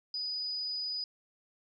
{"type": "tone", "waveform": "sine", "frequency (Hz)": 4962, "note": "D#8", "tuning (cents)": -6, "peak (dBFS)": -33, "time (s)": [0.14, 1.04], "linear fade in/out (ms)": 2, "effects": []}